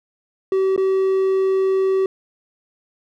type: tone with dropouts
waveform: triangle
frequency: 382.5 Hz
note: G4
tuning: 42 cents flat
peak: -13 dBFS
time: 0.52-2.06 s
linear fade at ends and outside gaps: 2 ms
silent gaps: 0.763-0.777 s
effects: none